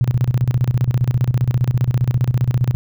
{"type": "tone with tremolo", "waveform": "sine", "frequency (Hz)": 123.47, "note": "B2", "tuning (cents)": 0, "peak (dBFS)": -11, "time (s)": [0.01, 2.75], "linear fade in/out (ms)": 0, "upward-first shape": "square", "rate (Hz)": 15, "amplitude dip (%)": 80, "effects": []}